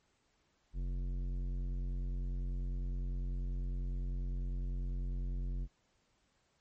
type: tone with tanh clipping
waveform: sine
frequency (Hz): 45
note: F#1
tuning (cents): -47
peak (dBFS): -36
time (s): 0.73-5.68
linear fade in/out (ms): 50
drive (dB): 13
effects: pink hiss -75 dBFS RMS until 6.6 s + MP3 32 kbps